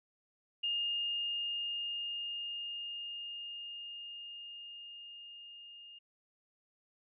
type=tone with level ramp; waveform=sine; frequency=2830 Hz; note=F7; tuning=22 cents sharp; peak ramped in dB=-31 to -50 dBFS; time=0.63-5.99 s; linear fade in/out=10 ms; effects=none